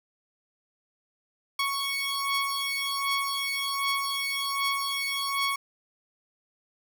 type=beating tone pair; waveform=15% pulse; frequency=1108.7 / 1110 Hz; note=C#6 / C#6; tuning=0 / +2 cents; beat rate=1.3 Hz; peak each=-23 / -24 dBFS; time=1.59-5.56 s; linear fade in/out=5 ms; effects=none